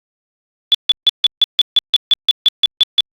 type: tone bursts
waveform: sine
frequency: 3455 Hz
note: A7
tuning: 32 cents flat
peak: -6 dBFS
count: 14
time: 0.72-3.006 s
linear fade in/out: 0 ms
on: 24 ms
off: 150 ms
effects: Opus 48 kbps